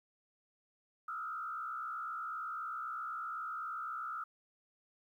sine tone with frequency modulation, 1318.5 Hz, E6, in tune, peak -38 dBFS, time 1.08-4.24 s, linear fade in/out 5 ms, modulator 63.9 Hz, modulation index 1.3, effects 12-bit

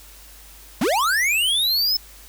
square linear sweep, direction up, 177.2 to 5274 Hz, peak -18 dBFS, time 0.81-1.97 s, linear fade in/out 5 ms, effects added 50 Hz sine -46 dBFS peak until 2.28 s + white hiss -46 dBFS RMS until 2.28 s

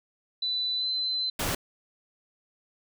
sine tone with pitch glide, 3988 to 4053 Hz, B7 to B7, +16 to +44 cents, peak -26 dBFS, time 0.42-1.3 s, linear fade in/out 5 ms, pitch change +28 cents, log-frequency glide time 0.77-0.85 s
pink noise, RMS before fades -29 dBFS, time 1.39-1.55 s, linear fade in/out 5 ms
effects none

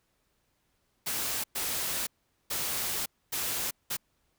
white noise bursts at uneven times, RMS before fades -32 dBFS, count 5, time 1.06-1.44 / 1.55-2.07 / 2.5-3.06 / 3.32-3.71 / 3.9-3.97 s, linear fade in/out 10 ms, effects pink hiss -74 dBFS RMS until 4.38 s

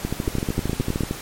two click trains, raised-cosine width 3 ms, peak -9 / -10 dBFS, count 8 / 15, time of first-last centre 0.28-1.008 / 0.05-1.111 s, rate 9.62 / 13.2 Hz, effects pink hiss -35 dBFS RMS until 1.21 s + MP3 64 kbps

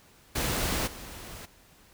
pink noise with level steps, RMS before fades -29 / -43 dBFS, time 0.35-1.46 s, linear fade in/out 10 ms, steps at 0.86 s, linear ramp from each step 20 ms, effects pink hiss -58 dBFS RMS until 1.93 s

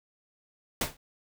pink noise with exponential decay, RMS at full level -23 dBFS, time 0.81-0.97 s, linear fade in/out 5 ms, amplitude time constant 34 ms, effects none

